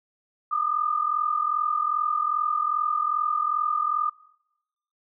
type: tone pair together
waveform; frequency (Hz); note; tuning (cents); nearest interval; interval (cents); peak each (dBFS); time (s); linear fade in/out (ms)
sine; 1202.5 / 1245; D6 / D#6; +41 / +1; minor second; 60; -24 / -27; 0.51-4.1; 10
effects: noise-tail reverb RT60 0.9 s tail -23 dB re dry